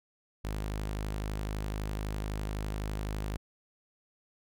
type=tone; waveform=sawtooth; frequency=51.91 Hz; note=G#1; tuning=in tune; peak=-29 dBFS; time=0.44-3.37 s; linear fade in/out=10 ms; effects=none